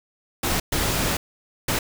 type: noise bursts at uneven times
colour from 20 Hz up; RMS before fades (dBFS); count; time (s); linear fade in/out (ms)
pink; -23; 3; 0.43-0.6 / 0.72-1.17 / 1.68-1.79; 5
effects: none